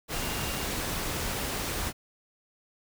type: tone in noise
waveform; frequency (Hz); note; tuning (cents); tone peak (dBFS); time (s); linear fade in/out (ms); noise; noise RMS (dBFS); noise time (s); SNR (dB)
sine; 2794; F7; 0; -42; 0.12-0.68; 50; pink; -32; 0.08-1.93; -13
effects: none